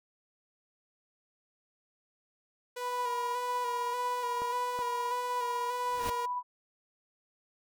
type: tone with vibrato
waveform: sawtooth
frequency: 483.4 Hz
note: B4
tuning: 37 cents flat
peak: -33 dBFS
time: 2.76-6.26 s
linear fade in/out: 10 ms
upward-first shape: square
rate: 1.7 Hz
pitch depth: 31 cents each way
type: tone with tremolo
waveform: sine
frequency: 987.8 Hz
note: B5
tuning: in tune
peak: -30 dBFS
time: 2.8-6.43 s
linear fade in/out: 50 ms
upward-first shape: sine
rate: 16 Hz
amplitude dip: 25%
type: clicks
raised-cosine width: 1 ms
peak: -27 dBFS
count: 2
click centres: 4.419 / 4.79 s
type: noise with exponential growth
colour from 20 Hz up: pink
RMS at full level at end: -34 dBFS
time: 5.81-6.1 s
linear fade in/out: 5 ms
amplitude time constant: 62 ms
effects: none